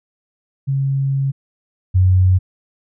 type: tone pair in turn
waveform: sine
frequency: 136.6 / 92.47 Hz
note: C#3 / F#2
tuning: -25 / -1 cents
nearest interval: perfect fifth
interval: 676 cents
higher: first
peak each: -15 / -9 dBFS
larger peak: second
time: 0.67-1.32 / 1.94-2.39 s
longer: first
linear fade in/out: 20 ms
effects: none